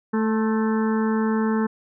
harmonic tone with a mistuned harmonic, 220 Hz, A3, in tune, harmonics 1 / 2 / 4 / 5 / 6 / 7 / 8, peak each -20 / -26 / -32 / -34 / -36 / -37 / -38 dBFS, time 0.13-1.67 s, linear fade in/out 10 ms, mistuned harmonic 5, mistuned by -43 cents, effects none

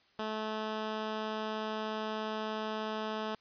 10% pulse tone, 216.8 Hz, A3, 25 cents flat, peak -26 dBFS, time 0.19-3.35 s, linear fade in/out 2 ms, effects white hiss -67 dBFS RMS until 3.4 s + resampled to 11025 Hz

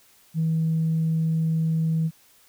sine tone, 161.2 Hz, E3, 38 cents flat, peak -19 dBFS, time 0.34-2.11 s, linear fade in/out 50 ms, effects tanh soft clip ceiling -16 dBFS + white hiss -57 dBFS RMS until 2.48 s

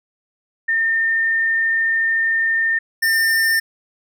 sine / square tone pair in turn, 1813 / 1803.3 Hz, A#6 / A6, -49 / +42 cents, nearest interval unison, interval 9 cents, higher first, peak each -15 dBFS, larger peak neither, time 0.68-2.79 / 3.02-3.6 s, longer first, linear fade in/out 10 ms, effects none

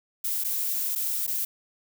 violet noise with dropouts, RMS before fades -28 dBFS, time 0.24-1.45 s, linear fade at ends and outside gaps 5 ms, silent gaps 0.439-0.445 / 0.952-0.958 / 1.267-1.276 s, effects none

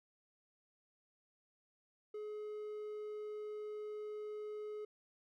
triangle tone, 423.1 Hz, G#4, 32 cents sharp, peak -40 dBFS, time 2.14-4.85 s, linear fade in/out 5 ms, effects none

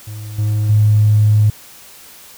triangle tone with level steps, 106.2 Hz, G#2, 39 cents sharp, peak -24 / -11 / -4 dBFS, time 0.07-1.5 s, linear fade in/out 5 ms, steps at 0.38 / 0.69 s, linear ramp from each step 10 ms, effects tanh soft clip ceiling -6 dBFS + white hiss -40 dBFS RMS until 2.37 s

